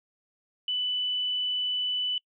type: tone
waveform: sine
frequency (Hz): 2987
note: F#7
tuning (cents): +16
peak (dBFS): -26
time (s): 0.68-2.18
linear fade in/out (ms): 2
effects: noise-tail reverb RT60 0.1 s tail -26 dB re dry